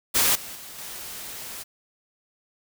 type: noise with level steps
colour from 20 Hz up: white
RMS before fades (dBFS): -20 / -38 / -41 / -37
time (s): 0.14-1.64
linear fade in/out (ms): 20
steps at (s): 0.35 / 0.55 / 0.78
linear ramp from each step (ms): 5
effects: none